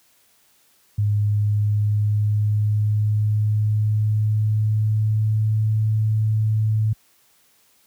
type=tone with pitch glide; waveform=sine; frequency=103.83 to 108.61 Hz; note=G#2 to A2; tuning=0 to -22 cents; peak=-16 dBFS; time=0.98-6.93 s; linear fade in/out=5 ms; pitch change=+78 cents; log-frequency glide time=1.08-5.73 s; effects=white hiss -59 dBFS RMS until 7.86 s + high-pass 60 Hz 12 dB/octave